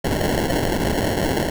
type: noise with sample-and-hold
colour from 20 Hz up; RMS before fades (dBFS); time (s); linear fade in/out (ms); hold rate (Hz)
violet; -21; 0.04-1.5; 5; 1225
effects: none